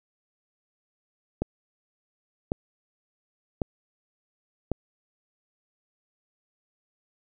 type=click train; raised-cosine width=2 ms; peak=-12 dBFS; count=4; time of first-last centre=1.42-4.717 s; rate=0.91 Hz; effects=none